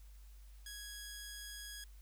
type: tone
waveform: 10% pulse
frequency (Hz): 1661.2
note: G#6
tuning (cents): 0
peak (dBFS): -38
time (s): 0.66-1.84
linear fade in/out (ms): 2
effects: added 50 Hz sine -53 dBFS peak until 2.01 s + white hiss -69 dBFS RMS until 2.01 s